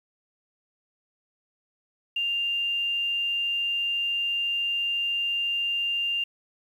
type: tone with quantisation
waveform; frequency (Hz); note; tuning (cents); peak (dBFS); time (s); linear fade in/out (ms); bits
sine; 2794; F7; 0; -24; 2.16-6.24; 5; 9
effects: none